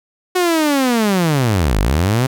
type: linear two-way sweep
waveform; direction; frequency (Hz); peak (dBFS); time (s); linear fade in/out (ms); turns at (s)
sawtooth; down then up; 370 to 44.75 to 135.1; -9; 0.35-2.27; 10; 1.79
effects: none